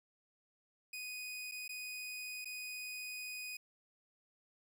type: tone with dropouts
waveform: sawtooth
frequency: 2489 Hz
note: D#7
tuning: in tune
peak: -39 dBFS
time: 0.93-3.57 s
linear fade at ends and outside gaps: 5 ms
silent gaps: 1.514-1.519 / 1.68-1.691 / 2.446-2.455 s
effects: none